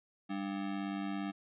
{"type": "ring-modulated tone", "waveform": "square", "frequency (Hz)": 246.9, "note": "B3", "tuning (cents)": 0, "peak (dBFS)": -33, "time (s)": [0.29, 1.32], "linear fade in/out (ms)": 20, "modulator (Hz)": 48.8, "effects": ["resampled to 8000 Hz"]}